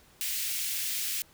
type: high-pass noise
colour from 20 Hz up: white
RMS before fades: -32 dBFS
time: 0.21-1.22 s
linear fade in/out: 0 ms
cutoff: 2000 Hz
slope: 24 dB/octave
effects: pink hiss -59 dBFS RMS until 1.33 s